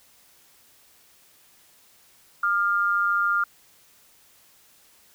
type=tone pair together; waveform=sine; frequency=1211 / 1396.9 Hz; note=D#6 / F6; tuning=-47 / 0 cents; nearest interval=major second; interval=247 cents; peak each=-25 / -21 dBFS; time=2.43-3.44 s; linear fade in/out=5 ms; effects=white hiss -57 dBFS RMS until 5.14 s